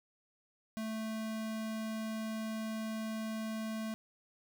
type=tone; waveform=square; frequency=220 Hz; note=A3; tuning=in tune; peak=-37 dBFS; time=0.77-3.94 s; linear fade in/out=0 ms; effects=none